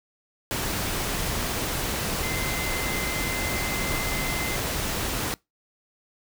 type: tone in noise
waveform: sine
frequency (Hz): 2068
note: C7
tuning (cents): -21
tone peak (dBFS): -32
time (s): 2.23-4.56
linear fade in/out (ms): 0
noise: pink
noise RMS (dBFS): -28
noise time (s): 0.51-5.34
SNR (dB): -7
effects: noise-tail reverb RT60 0.2 s tail -24 dB re dry